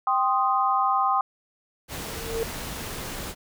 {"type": "chord", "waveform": "sine", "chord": "C minor", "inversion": "second", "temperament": "equal", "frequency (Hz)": [784, 1046.5, 1244.5], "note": ["G5", "C6", "Eb6"], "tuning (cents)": [0, 0, 0], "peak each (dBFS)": -24, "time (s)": [0.07, 1.21], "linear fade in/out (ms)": 2}
{"type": "noise", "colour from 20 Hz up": "pink", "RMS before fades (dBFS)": -34, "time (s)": [1.88, 3.35], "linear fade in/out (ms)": 50}
{"type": "tone with exponential growth", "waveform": "sine", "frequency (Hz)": 454.5, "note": "A#4", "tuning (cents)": -44, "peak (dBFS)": -22, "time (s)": [1.92, 2.43], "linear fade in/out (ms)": 0, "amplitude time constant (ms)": 110}
{"effects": []}